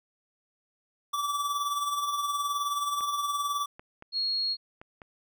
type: tone with tremolo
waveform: square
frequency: 1157 Hz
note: D6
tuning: 26 cents flat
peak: -26 dBFS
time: 1.13-3.66 s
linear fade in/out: 10 ms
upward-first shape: triangle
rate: 19 Hz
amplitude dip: 55%
type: clicks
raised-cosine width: 0.5 ms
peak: -30 dBFS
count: 5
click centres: 3.008 / 3.795 / 4.024 / 4.815 / 5.018 s
type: tone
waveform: sine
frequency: 4300 Hz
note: C8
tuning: 47 cents sharp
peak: -26 dBFS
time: 4.12-4.57 s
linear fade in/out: 50 ms
effects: none